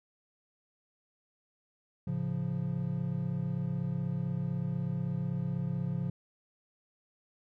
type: chord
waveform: triangle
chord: A augmented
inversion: none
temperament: equal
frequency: 110 / 138.59 / 174.61 Hz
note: A2 / C#3 / E#3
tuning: 0 / 0 / 0 cents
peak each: -37 / -32 / -32 dBFS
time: 2.07-6.1 s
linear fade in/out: 5 ms
effects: none